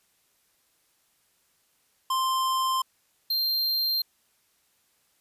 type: tone pair in turn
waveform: square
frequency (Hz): 1046.5 / 4175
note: C6 / C8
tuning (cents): 0 / -5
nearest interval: 2 octaves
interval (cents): 2395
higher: second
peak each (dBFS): -24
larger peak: neither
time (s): 2.1-2.82 / 3.3-4.02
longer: neither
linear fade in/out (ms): 5
effects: white hiss -68 dBFS RMS until 5.2 s + resampled to 32000 Hz